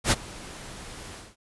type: noise with ADSR envelope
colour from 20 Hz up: pink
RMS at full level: -18 dBFS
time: 0.04-1.36 s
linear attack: 77 ms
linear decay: 30 ms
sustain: -23 dB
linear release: 210 ms
effects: resampled to 24000 Hz